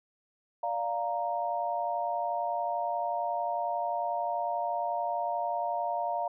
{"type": "chord", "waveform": "sine", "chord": "Bb major", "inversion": "first", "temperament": "equal", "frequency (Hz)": [587.3, 698.5, 932.3], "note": ["D5", "F5", "Bb5"], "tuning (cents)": [0, 0, 0], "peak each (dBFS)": [-36, -31, -33], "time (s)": [0.63, 6.28], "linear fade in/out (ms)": 5, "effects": []}